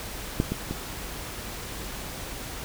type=clicks; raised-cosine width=3 ms; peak=-8 / -14 / -17 dBFS; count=3; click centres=0.401 / 0.52 / 0.71 s; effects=added 50 Hz sine -43 dBFS peak until 2.64 s + pink hiss -37 dBFS RMS until 2.64 s